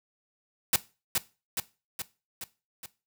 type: noise with echo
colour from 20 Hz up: white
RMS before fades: -22 dBFS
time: 0.73-0.76 s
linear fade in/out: 2 ms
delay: 420 ms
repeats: 5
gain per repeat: -4 dB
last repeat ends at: 2.86 s
effects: noise-tail reverb RT60 0.3 s tail -18 dB re dry